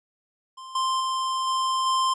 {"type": "tone with level steps", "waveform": "square", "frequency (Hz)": 1046.5, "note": "C6", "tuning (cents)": 0, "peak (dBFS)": [-39, -23, -25, -23, -21], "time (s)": [0.57, 2.14], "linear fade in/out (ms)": 10, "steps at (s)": [0.75, 1, 1.47, 1.86], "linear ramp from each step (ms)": 5, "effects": ["resampled to 22050 Hz"]}